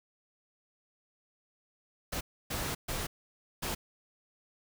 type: noise bursts at uneven times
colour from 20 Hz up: pink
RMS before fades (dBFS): -35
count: 4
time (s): 2.12-2.21 / 2.5-2.75 / 2.88-3.07 / 3.62-3.75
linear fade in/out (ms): 10
effects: none